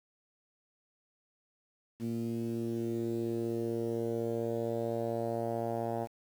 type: tone with low-pass filter sweep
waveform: 10% pulse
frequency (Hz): 115.7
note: A#2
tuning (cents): -13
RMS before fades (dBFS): -34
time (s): 1.99-6.08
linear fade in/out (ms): 50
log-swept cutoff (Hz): 260 to 800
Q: 2.7
effects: 9-bit